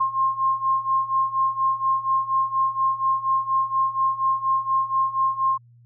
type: beating tone pair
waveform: sine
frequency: 1061 / 1065.2 Hz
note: C6 / C6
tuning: +24 / +31 cents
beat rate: 4.2 Hz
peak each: -24 / -21 dBFS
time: 0-5.58 s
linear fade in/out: 10 ms
effects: added 119 Hz sine -49 dBFS peak until 5.85 s